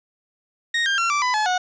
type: tone with pitch steps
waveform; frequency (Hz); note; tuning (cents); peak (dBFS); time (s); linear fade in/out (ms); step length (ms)
30% pulse; 1864.7 / 1595.4 / 1365 / 1167.9 / 999.3 / 855 / 731.5; A#6 / G6 / F6 / D6 / B5 / A5 / F#5; 0 / +30 / -40 / -10 / +20 / -50 / -20; -16; 0.74-1.58; 5; 120
effects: resampled to 16000 Hz + 8-bit